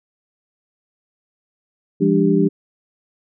sine tone cluster, 171.7 / 203.8 / 295.1 / 394.1 Hz, F3 / G#3 / D4 / G4, -29 / -32 / +8 / +9 cents, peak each -18 dBFS, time 2-2.49 s, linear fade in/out 20 ms, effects none

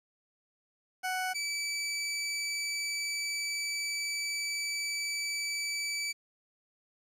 20% pulse tone pair in turn, 743 / 2306 Hz, F#5 / D7, +7 / -32 cents, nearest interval octave + minor sixth, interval 1961 cents, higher second, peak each -26 / -27 dBFS, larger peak first, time 1.03-1.34 / 1.34-6.13 s, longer second, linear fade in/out 20 ms, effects resampled to 32000 Hz + 10-bit

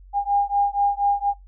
sine beating tone pair, 806 / 810.2 Hz, G5 / G#5, +48 / -43 cents, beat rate 4.2 Hz, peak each -21 dBFS, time 0.13-1.34 s, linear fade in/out 50 ms, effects noise-tail reverb RT60 0.2 s tail -25 dB re dry + added 46 Hz sine -43 dBFS peak until 1.47 s

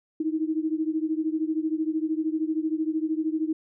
sine beating tone pair, 311.1 / 324.1 Hz, D#4 / E4, 0 / -29 cents, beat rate 13 Hz, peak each -26 / -28 dBFS, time 0.2-3.53 s, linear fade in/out 5 ms, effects none

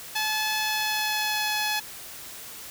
10% pulse tone with pitch glide, 861 to 849.6 Hz, A5 to G#5, -38 to +39 cents, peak -16 dBFS, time 0.15-1.8 s, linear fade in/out 10 ms, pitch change -23 cents, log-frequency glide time 0.59-1.52 s, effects white hiss -41 dBFS RMS until 2.7 s

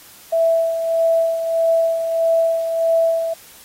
sine tone with tremolo, 659.3 Hz, E5, in tune, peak -12 dBFS, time 0.32-3.34 s, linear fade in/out 10 ms, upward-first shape sine, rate 1.6 Hz, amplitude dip 55%, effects white hiss -44 dBFS RMS until 3.64 s + AAC 48 kbps

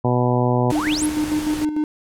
harmonic tone, 123.47 Hz, B2, in tune, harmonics 1 / 2 / 3 / 4 / 5 / 6 / 7 / 8, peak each -19 / -22 / -24 / -25 / -26 / -27 / -27 / -28 dBFS, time 0.04-0.72 s, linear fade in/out 10 ms
pink low-pass noise, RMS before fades -32 dBFS, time 0.7-1.65 s, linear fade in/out 2 ms, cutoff 12000 Hz, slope 24 dB/octave
triangle tone with tremolo, 303.5 Hz, D#4, 43 cents flat, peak -15 dBFS, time 0.72-1.84 s, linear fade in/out 2 ms, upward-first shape square, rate 6.7 Hz, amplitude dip 55%
sine exponential sweep, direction up, 612 to 11520 Hz, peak -23 dBFS, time 0.75-1.06 s, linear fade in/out 2 ms
effects none

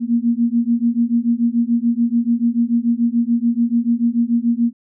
sine beating tone pair, 231.8 / 238.7 Hz, A#3 / A#3, -10 / +41 cents, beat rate 6.9 Hz, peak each -17 dBFS, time 0-4.73 s, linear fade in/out 50 ms, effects none

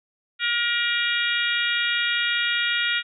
harmonic tone with a mistuned harmonic, 474.9 Hz, A#4, 32 cents sharp, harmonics 3 / 4 / 5 / 6 / 7 / 8, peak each -26 / -27 / -28 / -29 / -29 / -30 dBFS, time 0.39-3.03 s, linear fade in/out 50 ms, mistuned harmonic 8, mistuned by -33 cents, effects none

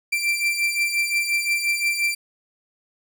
40% pulse beating tone pair, 2349 / 2354.7 Hz, D7 / D7, 0 / +4 cents, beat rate 5.7 Hz, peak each -25 / -21 dBFS, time 0.12-2.15 s, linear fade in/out 10 ms, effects none

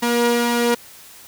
sawtooth tone pair together, 237.5 / 477.1 Hz, A#3 / A#4, +33 / +40 cents, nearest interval octave, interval 1207 cents, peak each -15 dBFS, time 0.02-0.75 s, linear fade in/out 10 ms, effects white hiss -43 dBFS RMS until 1.27 s

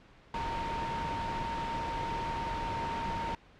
sine tone in noise, 921 Hz, A#5, 21 cents flat, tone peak -34 dBFS, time 0.34-3.35 s, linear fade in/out 2 ms, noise pink, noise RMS -37 dBFS, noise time 0.34-3.35 s, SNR 0 dB, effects pink hiss -58 dBFS RMS until 3.59 s + low-pass 3000 Hz 12 dB/octave

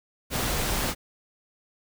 pink noise, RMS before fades -27 dBFS, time 0.3-0.95 s, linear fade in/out 50 ms, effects none

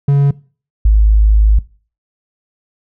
triangle / sine tone pair in turn, 141 / 52.82 Hz, C#3 / G#1, +30 / +30 cents, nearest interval octave + perfect fourth, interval 1700 cents, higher first, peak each -5 dBFS, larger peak neither, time 0.08-0.31 / 0.85-1.59 s, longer second, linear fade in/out 5 ms, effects noise-tail reverb RT60 0.4 s tail -21 dB re dry

